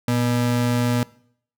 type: ring-modulated tone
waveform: square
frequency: 181.4 Hz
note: F#3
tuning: 34 cents flat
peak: -16 dBFS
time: 0.08-1.03 s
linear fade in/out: 0 ms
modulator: 63.6 Hz
effects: noise-tail reverb RT60 0.6 s tail -21 dB re dry